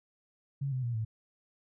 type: tone with pitch steps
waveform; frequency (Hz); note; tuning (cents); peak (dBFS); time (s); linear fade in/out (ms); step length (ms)
sine; 138.59 / 128.56 / 119.26 / 110.64; C#3 / C3 / A#2 / A2; 0 / -30 / +40 / +10; -30; 0.61-1.05; 10; 110
effects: none